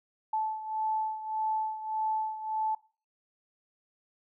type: beating tone pair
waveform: sine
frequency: 871 / 872.7 Hz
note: A5 / A5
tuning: -18 / -14 cents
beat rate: 1.7 Hz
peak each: -30 / -35 dBFS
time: 0.33-2.75 s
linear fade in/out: 5 ms
effects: noise-tail reverb RT60 0.4 s tail -22 dB re dry